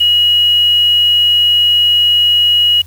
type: tone with quantisation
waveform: sine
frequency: 2900 Hz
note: F#7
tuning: 35 cents flat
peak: -7 dBFS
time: 0-2.82 s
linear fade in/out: 10 ms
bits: 5
effects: added 87 Hz sine -34 dBFS peak until 2.86 s + white hiss -46 dBFS RMS until 2.86 s